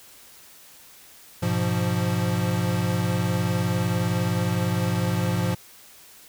square chord, F diminished, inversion first, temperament equal, 103.83 / 123.47 / 174.61 Hz, Ab2 / Cb3 / F3, 0 / 0 / 0 cents, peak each -27 / -28 / -26 dBFS, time 1.42-5.55 s, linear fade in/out 10 ms, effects white hiss -49 dBFS RMS until 6.28 s

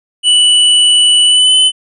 square tone with pitch glide, 2963 to 3025 Hz, F#7 to F#7, +2 to +38 cents, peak -6 dBFS, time 0.23-1.72 s, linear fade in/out 50 ms, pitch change +36 cents, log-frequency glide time 1.25-1.55 s, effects resampled to 24000 Hz

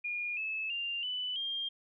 sine tone with pitch steps, 2429 / 2603 / 2790 / 2990 / 3205 Hz, D#7 / E7 / F7 / F#7 / G7, -42 / -22 / -2 / +17 / +38 cents, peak -33 dBFS, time 0.04-1.69 s, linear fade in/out 10 ms, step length 330 ms, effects none

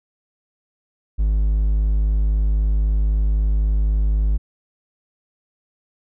triangle tone, 51.91 Hz, G#1, in tune, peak -13 dBFS, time 1.18-4.38 s, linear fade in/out 20 ms, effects none

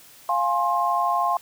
sine chord, F minor, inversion none, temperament equal with one note detuned, 698.5 / 830.6 / 1059.9 Hz, F5 / Ab5 / C6, 0 / 0 / +22 cents, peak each -24 / -26 / -22 dBFS, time 0.29-1.37 s, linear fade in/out 2 ms, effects white hiss -49 dBFS RMS until 1.41 s

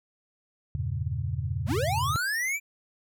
sine chord, E diminished seventh, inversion none, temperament equal, 82.41 / 98 / 116.54 / 138.59 Hz, E2 / G2 / Bb2 / Db3, 0 / 0 / 0 / 0 cents, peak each -33 dBFS, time 0.75-2.16 s, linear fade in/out 0 ms
square linear sweep, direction up, 156 to 2382 Hz, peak -27 dBFS, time 1.66-2.6 s, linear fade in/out 50 ms
effects none

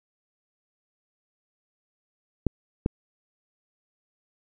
clicks, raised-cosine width 3 ms, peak -9 dBFS, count 2, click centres 2.467 / 2.861 s, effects none

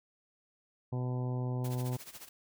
harmonic tone, 125.5 Hz, B2, 28 cents sharp, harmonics 1 / 2 / 3 / 4 / 5 / 6 / 7 / 8, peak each -32 / -41 / -44 / -47 / -50 / -51 / -50 / -54 dBFS, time 0.92-1.97 s, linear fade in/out 10 ms
white noise with tremolo, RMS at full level -46 dBFS, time 1.64-2.29 s, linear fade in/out 5 ms, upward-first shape sine, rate 14 Hz, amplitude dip 80%
effects none

